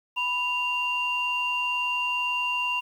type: tone pair together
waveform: sine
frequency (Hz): 987.8 / 2779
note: B5 / F7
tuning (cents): 0 / -9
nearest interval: octave + tritone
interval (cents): 1791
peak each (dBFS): -28 / -25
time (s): 0.16-2.81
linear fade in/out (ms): 20
effects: tanh soft clip ceiling -17 dBFS + 9-bit